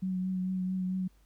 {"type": "tone with vibrato", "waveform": "sine", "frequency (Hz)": 185.7, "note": "F#3", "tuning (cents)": 7, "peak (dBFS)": -29, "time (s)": [0.02, 1.08], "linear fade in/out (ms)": 10, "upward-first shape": "triangle", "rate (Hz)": 4.5, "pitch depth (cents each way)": 24, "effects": ["added 50 Hz sine -60 dBFS peak until 1.25 s", "pink hiss -70 dBFS RMS until 1.25 s"]}